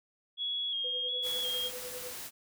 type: tone with vibrato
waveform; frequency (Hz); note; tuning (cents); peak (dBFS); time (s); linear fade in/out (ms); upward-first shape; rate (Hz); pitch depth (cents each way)
sine; 3299; G#7; -12; -31; 0.37-1.71; 50; square; 1.4; 31
type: tone with tremolo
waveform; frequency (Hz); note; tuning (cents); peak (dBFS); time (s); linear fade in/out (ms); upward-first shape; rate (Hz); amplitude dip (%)
sine; 499.3; B4; +19; -39; 0.84-2.13; 5; triangle; 10; 85
type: noise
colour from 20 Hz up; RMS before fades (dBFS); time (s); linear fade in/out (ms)
white; -42; 1.22-2.31; 50
effects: none